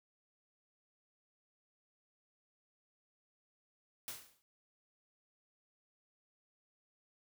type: noise with exponential decay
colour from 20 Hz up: white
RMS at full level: -41 dBFS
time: 4.08-4.42 s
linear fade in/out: 0 ms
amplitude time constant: 73 ms
effects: none